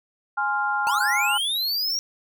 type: chord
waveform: sine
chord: F minor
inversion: first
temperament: equal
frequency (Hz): 830.6 / 1046.5 / 1396.9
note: Ab5 / C6 / F6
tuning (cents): 0 / 0 / 0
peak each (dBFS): -25 / -30 / -24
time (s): 0.37-1.38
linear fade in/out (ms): 10
type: linear sweep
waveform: square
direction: up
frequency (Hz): 855 to 5680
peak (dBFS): -23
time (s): 0.87-1.99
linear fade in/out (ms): 0
effects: none